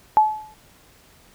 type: tone with exponential decay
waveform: sine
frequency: 860 Hz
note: A5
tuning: 40 cents flat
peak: -8 dBFS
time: 0.17-0.54 s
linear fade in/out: 0 ms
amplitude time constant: 80 ms
effects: pink hiss -53 dBFS RMS until 1.34 s